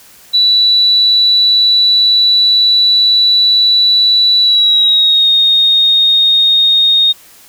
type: tone with pitch glide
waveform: sine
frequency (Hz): 3951 to 3708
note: B7 to A#7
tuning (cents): 0 to -10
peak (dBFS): -6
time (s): 0.33-7.13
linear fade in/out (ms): 20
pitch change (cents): -110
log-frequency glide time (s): 4.41-5.29
effects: white hiss -41 dBFS RMS until 7.48 s